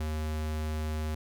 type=tone; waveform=square; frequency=77.4 Hz; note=D#2; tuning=9 cents flat; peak=-31 dBFS; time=0-1.15 s; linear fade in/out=5 ms; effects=none